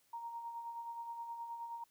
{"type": "tone with tremolo", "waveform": "sine", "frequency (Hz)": 932.3, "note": "A#5", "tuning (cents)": 0, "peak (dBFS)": -40, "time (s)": [0.13, 1.84], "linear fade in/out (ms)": 5, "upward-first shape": "sine", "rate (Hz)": 9.5, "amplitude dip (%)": 45, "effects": ["white hiss -73 dBFS RMS until 1.9 s"]}